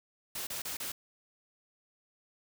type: noise bursts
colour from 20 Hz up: white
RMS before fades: -38 dBFS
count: 4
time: 0.35-0.92 s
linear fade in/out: 5 ms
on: 120 ms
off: 30 ms
effects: none